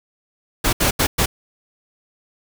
pink noise bursts at uneven times, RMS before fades -17 dBFS, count 4, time 0.64-0.73 / 0.8-0.91 / 0.99-1.07 / 1.18-1.26 s, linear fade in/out 10 ms, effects none

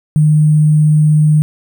sine tone with sample-and-hold, 152.7 Hz, D#3, 32 cents flat, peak -6 dBFS, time 0.16-1.42 s, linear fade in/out 0 ms, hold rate 8820 Hz, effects none

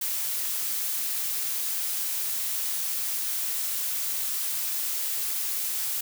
blue noise, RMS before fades -29 dBFS, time 0.01-6.01 s, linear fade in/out 5 ms, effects none

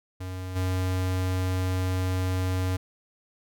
square tone with level steps, 92.5 Hz, F#2, in tune, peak -33 / -25 dBFS, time 0.2-2.77 s, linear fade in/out 10 ms, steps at 0.55 s, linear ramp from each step 20 ms, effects none

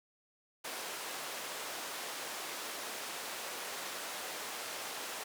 pink band-pass noise, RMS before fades -42 dBFS, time 0.64-5.24 s, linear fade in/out 10 ms, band 520 to 14000 Hz, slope 12 dB/octave, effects none

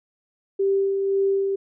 sine tone with tremolo, 392 Hz, G4, in tune, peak -17 dBFS, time 0.59-1.56 s, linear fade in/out 10 ms, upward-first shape sine, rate 1.9 Hz, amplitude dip 35%, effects none

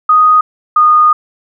sine tone pair in turn, 1244.5 / 1228.8 Hz, D#6 / D#6, 0 / -22 cents, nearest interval unison, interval 22 cents, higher first, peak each -4 dBFS, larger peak neither, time 0.09-0.41 / 0.76-1.13 s, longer second, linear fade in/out 5 ms, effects none

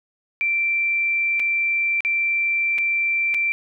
sine tone with dropouts, 2349 Hz, D7, in tune, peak -18 dBFS, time 0.41-3.52 s, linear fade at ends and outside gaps 0 ms, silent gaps 1.396-1.4 / 2.006-2.049 / 2.781-2.785 / 3.341-3.345 s, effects none

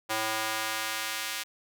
square tone with high-pass filter sweep, 110 Hz, A2, in tune, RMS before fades -32 dBFS, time 0.09-1.44 s, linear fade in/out 20 ms, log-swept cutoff 710 to 2200 Hz, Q 0.74, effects none

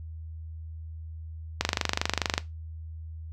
click train, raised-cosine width 0.2 ms, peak -6 dBFS, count 20, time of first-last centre 1.61-2.379 s, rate 24.7 Hz, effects noise-tail reverb RT60 0.2 s tail -17 dB re dry + added 80 Hz sine -37 dBFS peak until 3.32 s

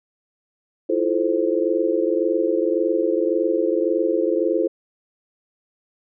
sine chord, F major seventh, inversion third, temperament just, 327.4 / 349.2 / 436.5 / 523.8 Hz, E4 / F4 / A4 / C5, -12 / 0 / -14 / +2 cents, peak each -23 dBFS, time 0.89-4.68 s, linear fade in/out 10 ms, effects none

